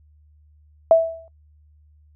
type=tone with exponential decay; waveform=sine; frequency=656 Hz; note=E5; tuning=9 cents flat; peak=-6 dBFS; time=0.91-1.28 s; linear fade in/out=1 ms; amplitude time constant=79 ms; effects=noise-tail reverb RT60 0.1 s tail -24 dB re dry + added 75 Hz sine -51 dBFS peak until 2.15 s